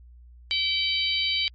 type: harmonic tone with a mistuned harmonic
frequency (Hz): 769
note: G5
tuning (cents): -33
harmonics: 3 / 4 / 5 / 6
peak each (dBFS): -29 / -26 / -28 / -30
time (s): 0.51-1.48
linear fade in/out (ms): 0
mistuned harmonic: 5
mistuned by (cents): +17
effects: added 60 Hz sine -46 dBFS peak until 1.54 s + MP3 32 kbps